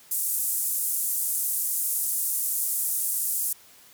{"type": "band-pass noise", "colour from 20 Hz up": "pink", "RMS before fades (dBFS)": -27, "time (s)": [0.11, 3.53], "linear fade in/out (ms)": 5, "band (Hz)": [9000, 16000], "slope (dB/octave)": 24, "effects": ["white hiss -53 dBFS RMS until 3.93 s", "high-pass 60 Hz 12 dB/octave"]}